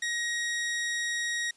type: tone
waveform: sawtooth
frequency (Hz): 1888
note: A#6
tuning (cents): +22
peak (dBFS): -25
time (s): 0.02-1.51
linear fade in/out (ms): 5
effects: white hiss -62 dBFS RMS until 1.56 s + resampled to 22050 Hz